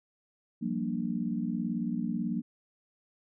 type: chord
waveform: sine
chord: G minor seventh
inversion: third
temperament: equal with one note detuned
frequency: 174.61 / 192.74 / 233.1 / 293.7 Hz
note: F3 / G3 / Bb3 / D4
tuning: 0 / -29 / 0 / 0 cents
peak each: -36 / -35 / -32 / -38 dBFS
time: 0.61-2.42 s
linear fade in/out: 20 ms
effects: none